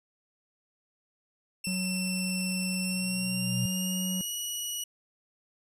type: tone with pitch glide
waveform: 15% pulse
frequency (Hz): 2691 to 2918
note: E7 to F#7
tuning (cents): +35 to -25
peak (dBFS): -25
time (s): 1.64-4.84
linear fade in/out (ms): 5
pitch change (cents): +140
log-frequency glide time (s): 2.81-4.35
type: tone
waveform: triangle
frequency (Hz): 185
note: F#3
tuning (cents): 0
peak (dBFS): -28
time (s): 1.67-4.21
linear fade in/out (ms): 0
type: tone with exponential growth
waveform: sine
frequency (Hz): 123.47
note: B2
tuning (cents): 0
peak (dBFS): -26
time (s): 2.64-3.66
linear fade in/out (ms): 5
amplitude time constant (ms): 220
effects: resampled to 32000 Hz